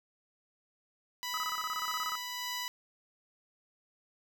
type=tone with tremolo; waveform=10% pulse; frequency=987.8 Hz; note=B5; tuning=in tune; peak=-26 dBFS; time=1.23-2.68 s; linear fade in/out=0 ms; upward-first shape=sine; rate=1.7 Hz; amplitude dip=30%
type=tone bursts; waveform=sine; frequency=1269 Hz; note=D#6; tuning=34 cents sharp; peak=-33 dBFS; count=14; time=1.34-2.154 s; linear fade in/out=0 ms; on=34 ms; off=26 ms
effects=none